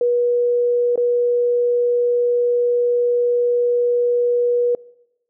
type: tone with dropouts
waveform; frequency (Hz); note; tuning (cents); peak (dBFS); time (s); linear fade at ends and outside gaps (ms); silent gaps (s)
sine; 483.6; B4; -36; -14; 0.01-4.75; 2; 0.958-0.976
effects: noise-tail reverb RT60 0.9 s tail -24 dB re dry